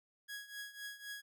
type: tone with tremolo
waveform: sawtooth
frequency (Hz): 1661.2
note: G#6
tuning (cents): 0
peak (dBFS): -38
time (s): 0.28-1.22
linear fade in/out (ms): 20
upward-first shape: triangle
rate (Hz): 3.9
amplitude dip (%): 85
effects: none